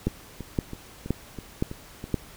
two click trains, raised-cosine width 3 ms, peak -10 / -22 dBFS, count 5 / 7, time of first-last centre 0.07-2.143 / 0.08-2.041 s, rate 1.93 / 3.06 Hz, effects pink hiss -48 dBFS RMS until 2.36 s

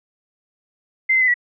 sine tone with pitch steps, 2077 / 2061 / 2019 / 1940 Hz, C7 / C7 / B6 / B6, -13 / -27 / +38 / -31 cents, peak -13 dBFS, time 1.09-1.342 s, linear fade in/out 10 ms, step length 63 ms, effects none

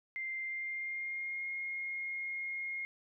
sine tone with pitch glide, 2093 to 2143 Hz, C7 to C7, 0 to +41 cents, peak -36 dBFS, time 0.16-2.85 s, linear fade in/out 0 ms, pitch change +41 cents, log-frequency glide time 0.43-1.49 s, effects none

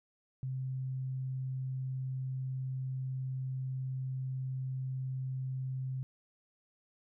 sine tone, 130.81 Hz, C3, in tune, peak -34 dBFS, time 0.43-6.03 s, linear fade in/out 0 ms, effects none

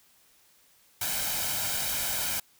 white noise with comb filter, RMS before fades -30 dBFS, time 1.01-2.4 s, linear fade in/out 5 ms, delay 1.3 ms, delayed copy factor +0.6, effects white hiss -62 dBFS RMS until 2.59 s

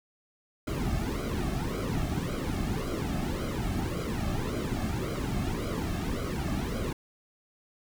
brown noise with flanger, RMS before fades -31 dBFS, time 0.67-6.93 s, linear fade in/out 5 ms, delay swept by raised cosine 1.1 to 2.1 ms, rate 1.8 Hz, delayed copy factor -0.8, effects none

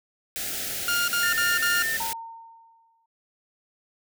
white band-stop noise, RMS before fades -31 dBFS, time 0.36-2.13 s, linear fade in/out 0 ms, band 810 to 1300 Hz, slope 96 dB/octave
sawtooth tone bursts, 1409 Hz, F6, 15 cents sharp, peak -19 dBFS, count 4, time 0.88-1.824 s, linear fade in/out 2 ms, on 200 ms, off 48 ms
sine tone, 1800 Hz, A6, 39 cents sharp, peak -25 dBFS, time 1.23-1.97 s, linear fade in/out 2 ms
sine tone with exponential decay, 913 Hz, A#5, 36 cents flat, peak -27 dBFS, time 2-3.06 s, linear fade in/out 5 ms, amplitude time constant 230 ms
effects none

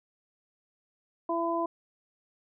harmonic tone, 336 Hz, E4, 33 cents sharp, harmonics 1 / 2 / 3, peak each -31 / -31 / -31 dBFS, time 1.29-1.66 s, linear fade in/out 5 ms, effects none

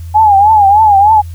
sine tone with vibrato, 830.6 Hz, G#5, in tune, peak -3 dBFS, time 0.14-1.22 s, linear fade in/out 20 ms, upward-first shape triangle, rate 3.3 Hz, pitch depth 130 cents each way, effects added 84 Hz sine -22 dBFS peak until 1.34 s + white hiss -45 dBFS RMS until 1.34 s

